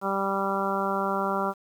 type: harmonic tone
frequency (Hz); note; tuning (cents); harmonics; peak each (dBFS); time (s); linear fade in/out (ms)
195.7; G3; -3; 1 / 2 / 3 / 4 / 5 / 6 / 7; -32 / -32 / -32 / -32 / -32 / -32 / -32; 0.01-1.54; 50
effects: 9-bit